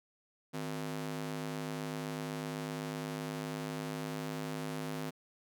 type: ring-modulated tone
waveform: sawtooth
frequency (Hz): 207.7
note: G#3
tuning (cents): 0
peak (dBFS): -30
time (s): 0.53-5.11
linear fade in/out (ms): 20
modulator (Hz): 49.9
effects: none